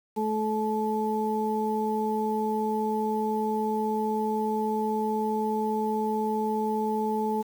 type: harmonic tone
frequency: 216.2 Hz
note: A3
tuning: 30 cents flat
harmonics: 1 / 2 / 4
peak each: -29 / -29 / -29 dBFS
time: 0.16-7.43 s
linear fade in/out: 20 ms
effects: 8-bit